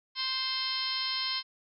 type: harmonic tone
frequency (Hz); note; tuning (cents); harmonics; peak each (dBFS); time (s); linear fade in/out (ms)
523.3; C5; 0; 2 / 3 / 4 / 5 / 6 / 7 / 8 / 9 / 10; -40 / -45 / -40 / -45 / -36 / -42 / -34 / -43 / -36; 0.15-1.43; 50
effects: none